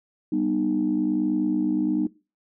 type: chord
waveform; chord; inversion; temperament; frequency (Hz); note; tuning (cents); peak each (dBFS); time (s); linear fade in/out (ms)
sine; G augmented; none; just; 196 / 245 / 306.2; G3 / B3 / D#4; 0 / -14 / -28; -28 / -26 / -22; 0.32-2.07; 5
effects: noise-tail reverb RT60 0.3 s tail -20 dB re dry + tanh soft clip ceiling -13 dBFS